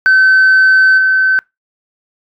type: tone with level steps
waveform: sine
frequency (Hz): 1532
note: G6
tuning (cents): -40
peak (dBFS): -3 / -7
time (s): 0.06-1.39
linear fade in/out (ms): 0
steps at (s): 0.97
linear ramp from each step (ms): 20
effects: noise-tail reverb RT60 0.2 s tail -26 dB re dry + tanh soft clip ceiling -3 dBFS